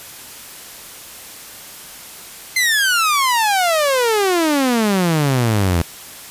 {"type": "exponential sweep", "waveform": "sawtooth", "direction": "down", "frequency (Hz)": [2093, 81.3], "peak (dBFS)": -10, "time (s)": [2.56, 5.82], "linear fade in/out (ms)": 5, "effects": ["white hiss -36 dBFS RMS until 6.3 s", "resampled to 32000 Hz"]}